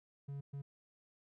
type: tone bursts at uneven times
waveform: triangle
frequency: 140.3 Hz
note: C#3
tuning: 21 cents sharp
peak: -39 dBFS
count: 2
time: 0.28-0.41 / 0.53-0.62 s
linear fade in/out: 10 ms
effects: none